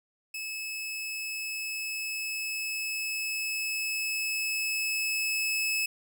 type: tone with level ramp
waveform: sawtooth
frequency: 2595 Hz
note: E7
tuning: 28 cents flat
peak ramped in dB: -31 to -23 dBFS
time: 0.34-5.86 s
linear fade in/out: 5 ms
effects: none